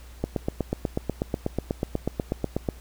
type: click train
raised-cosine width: 2 ms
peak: -11 dBFS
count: 21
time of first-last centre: 0.24-2.688 s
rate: 8.17 Hz
effects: added 60 Hz sine -43 dBFS peak until 2.8 s + pink hiss -52 dBFS RMS until 2.8 s